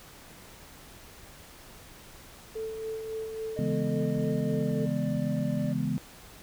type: tone with tremolo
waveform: sine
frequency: 441.8 Hz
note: A4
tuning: 7 cents sharp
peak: -31 dBFS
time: 2.55-4.86 s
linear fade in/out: 10 ms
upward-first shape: sine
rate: 3.6 Hz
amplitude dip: 40%
type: tone with pitch glide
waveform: triangle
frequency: 613 to 591.1 Hz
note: D#5 to D5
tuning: -26 to +11 cents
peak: -35 dBFS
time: 3.56-5.73 s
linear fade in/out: 10 ms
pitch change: -63 cents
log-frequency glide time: 4.43-4.99 s
type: chord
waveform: sine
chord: C# minor seventh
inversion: none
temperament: equal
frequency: 138.59 / 164.81 / 207.7 / 246.9 Hz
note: C#3 / E3 / G#3 / B3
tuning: 0 / 0 / 0 / 0 cents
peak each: -32 dBFS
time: 3.59-5.98 s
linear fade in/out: 0 ms
effects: pink hiss -50 dBFS RMS until 6.42 s

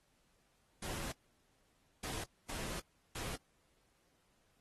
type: noise bursts at uneven times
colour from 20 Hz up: pink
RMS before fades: -43 dBFS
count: 4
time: 0.82-1.12 / 2.03-2.24 / 2.49-2.8 / 3.15-3.36 s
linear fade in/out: 5 ms
effects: pink hiss -75 dBFS RMS until 4.6 s + AAC 32 kbps

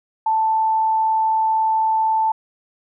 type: tone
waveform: sine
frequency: 882 Hz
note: A5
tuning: 4 cents sharp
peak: -15 dBFS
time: 0.26-2.32 s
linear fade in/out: 5 ms
effects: none

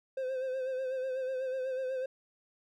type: tone with vibrato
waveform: triangle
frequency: 520 Hz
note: C5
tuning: 11 cents flat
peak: -30 dBFS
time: 0.17-2.06 s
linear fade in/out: 5 ms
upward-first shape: sine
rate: 8.1 Hz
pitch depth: 42 cents each way
effects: none

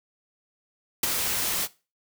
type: noise with ADSR envelope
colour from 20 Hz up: white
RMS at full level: -20 dBFS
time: 1.03-1.68 s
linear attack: 5 ms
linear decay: 15 ms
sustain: -7 dB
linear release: 42 ms
effects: noise-tail reverb RT60 0.3 s tail -19 dB re dry

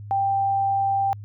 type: tone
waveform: sine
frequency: 787 Hz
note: G5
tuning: 7 cents sharp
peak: -19 dBFS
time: 0.11-1.13 s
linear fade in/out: 0 ms
effects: added 103 Hz sine -35 dBFS peak until 1.24 s

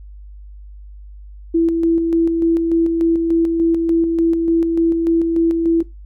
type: tone with tremolo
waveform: sine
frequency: 332 Hz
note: E4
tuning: 12 cents sharp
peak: -11 dBFS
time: 1.54-5.83 s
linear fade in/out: 10 ms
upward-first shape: square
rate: 3.4 Hz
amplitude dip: 35%
effects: noise-tail reverb RT60 0.2 s tail -19 dB re dry + added 50 Hz sine -34 dBFS peak until 6.05 s

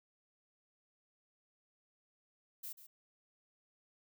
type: noise with echo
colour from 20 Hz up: violet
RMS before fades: -45 dBFS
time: 2.63-2.73 s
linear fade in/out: 10 ms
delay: 140 ms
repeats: 1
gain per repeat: -12 dB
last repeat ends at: 2.87 s
effects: none

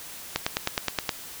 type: click train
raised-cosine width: 0.2 ms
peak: -6 dBFS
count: 8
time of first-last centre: 0.36-1.092 s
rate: 9.56 Hz
effects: white hiss -41 dBFS RMS until 1.4 s

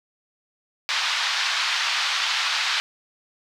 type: band-pass noise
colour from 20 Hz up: white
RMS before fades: -24 dBFS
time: 0.89-2.8 s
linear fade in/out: 0 ms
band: 930 to 4600 Hz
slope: 24 dB/octave
effects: none

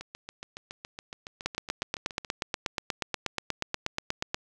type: two click trains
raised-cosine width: 0.2 ms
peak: -11 / -22 dBFS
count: 25 / 17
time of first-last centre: 1.46-4.345 / 0.01-2.248 s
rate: 8.32 / 7.15 Hz
effects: none

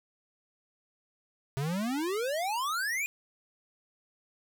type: exponential sweep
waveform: square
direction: up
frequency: 130.81 to 2489 Hz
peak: -30 dBFS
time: 1.57-3.06 s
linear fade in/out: 0 ms
effects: none

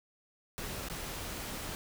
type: noise with dropouts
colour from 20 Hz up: pink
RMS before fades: -40 dBFS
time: 0.58-1.75 s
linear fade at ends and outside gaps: 0 ms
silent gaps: 0.885-0.899 s
effects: none

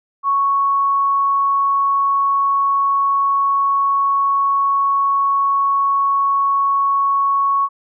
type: tone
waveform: sine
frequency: 1108.7 Hz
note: C#6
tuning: in tune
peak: -13 dBFS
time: 0.23-7.69 s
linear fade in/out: 50 ms
effects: none

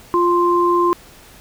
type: tone pair together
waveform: sine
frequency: 349.2 / 1046.5 Hz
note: F4 / C6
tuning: 0 / 0 cents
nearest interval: octave + perfect fifth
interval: 1900 cents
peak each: -15 dBFS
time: 0.14-0.93 s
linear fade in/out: 0 ms
effects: pink hiss -44 dBFS RMS until 1.4 s

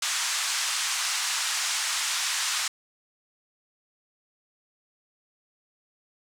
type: band-pass noise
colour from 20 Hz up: white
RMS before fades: -28 dBFS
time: 0.02-2.68 s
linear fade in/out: 5 ms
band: 950 to 8100 Hz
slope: 24 dB/octave
effects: none

